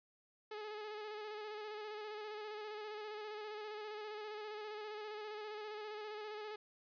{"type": "tone with vibrato", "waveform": "sawtooth", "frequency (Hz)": 424.2, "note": "G#4", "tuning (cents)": 37, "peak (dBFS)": -40, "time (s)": [0.51, 6.56], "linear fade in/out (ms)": 5, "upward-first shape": "square", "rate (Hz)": 15, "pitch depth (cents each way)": 27, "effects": ["resampled to 11025 Hz"]}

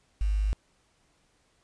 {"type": "tone with quantisation", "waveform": "sine", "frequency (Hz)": 51, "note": "G#1", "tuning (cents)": -31, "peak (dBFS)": -23, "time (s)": [0.21, 0.53], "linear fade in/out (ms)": 0, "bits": 8, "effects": ["pink hiss -68 dBFS RMS until 1.63 s", "resampled to 22050 Hz"]}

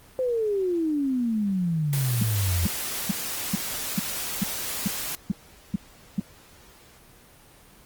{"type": "exponential sweep", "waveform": "sine", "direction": "down", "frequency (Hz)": [523.3, 82.41], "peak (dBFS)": -22, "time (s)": [0.19, 2.66], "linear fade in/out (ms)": 0}
{"type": "noise", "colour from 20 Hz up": "white", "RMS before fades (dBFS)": -31, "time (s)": [1.93, 5.15], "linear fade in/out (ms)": 0}
{"type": "tone bursts", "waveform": "sine", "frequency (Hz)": 196, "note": "G3", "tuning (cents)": 0, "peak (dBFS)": -19, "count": 10, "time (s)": [2.21, 6.2], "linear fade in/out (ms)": 5, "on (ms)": 21, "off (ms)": 420}
{"effects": ["pink hiss -52 dBFS RMS until 7.85 s", "Opus 24 kbps"]}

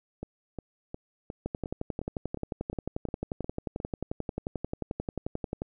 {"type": "two click trains", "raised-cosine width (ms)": 2, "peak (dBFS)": [-18, -23], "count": [48, 11], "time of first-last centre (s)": [[1.46, 5.619], [0.23, 3.801]], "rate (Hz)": [11.3, 2.8], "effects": []}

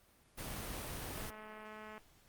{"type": "noise", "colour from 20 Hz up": "pink", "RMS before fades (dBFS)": -43, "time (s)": [0.37, 1.31], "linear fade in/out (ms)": 20}
{"type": "click train", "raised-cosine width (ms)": 0.5, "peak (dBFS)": -36, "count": 175, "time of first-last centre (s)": [1.17, 1.979], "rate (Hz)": 215}
{"effects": ["pink hiss -67 dBFS RMS until 2.28 s", "Opus 32 kbps"]}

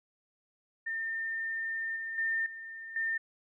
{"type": "tone with level steps", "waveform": "sine", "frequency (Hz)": 1808, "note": "A6", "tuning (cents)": 47, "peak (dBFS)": [-32, -35, -28, -41, -29], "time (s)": [0.86, 3.18], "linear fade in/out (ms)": 10, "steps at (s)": [1.96, 2.18, 2.46, 2.96], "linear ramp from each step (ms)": 2, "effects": []}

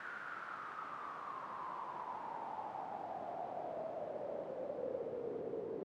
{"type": "noise with band-pass filter sweep", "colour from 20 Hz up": "brown", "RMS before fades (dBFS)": -44, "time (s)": [0, 5.83], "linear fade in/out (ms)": 2, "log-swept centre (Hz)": [1500, 420], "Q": 7.6, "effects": ["high-pass 150 Hz 12 dB/octave"]}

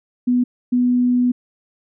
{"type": "tone pair in turn", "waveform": "sine", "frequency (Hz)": [246.9, 246.9], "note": ["B3", "B3"], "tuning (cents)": [0, 0], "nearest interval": "unison", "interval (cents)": 0, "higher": "neither", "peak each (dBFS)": -13, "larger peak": "neither", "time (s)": [[0.27, 0.44], [0.72, 1.32]], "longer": "second", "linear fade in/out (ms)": 10, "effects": []}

